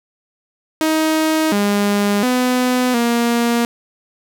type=tone with pitch steps; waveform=sawtooth; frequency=315.1 / 203.7 / 251 / 235.8 Hz; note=D#4 / G#3 / B3 / A#3; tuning=+22 / -33 / +28 / +20 cents; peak=-10 dBFS; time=0.81-3.65 s; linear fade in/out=0 ms; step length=710 ms; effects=none